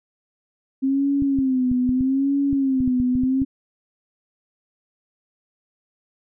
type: tone with vibrato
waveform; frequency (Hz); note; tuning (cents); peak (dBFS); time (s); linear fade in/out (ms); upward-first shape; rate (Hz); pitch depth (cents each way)
sine; 264.7; C4; +20; -17; 0.82-3.45; 20; sine; 0.79; 100
type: clicks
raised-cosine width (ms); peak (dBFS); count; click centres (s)
5; -17; 12; 1.222 / 1.388 / 1.715 / 1.892 / 2.008 / 2.529 / 2.805 / 2.877 / 3.001 / 3.154 / 3.236 / 3.418
effects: none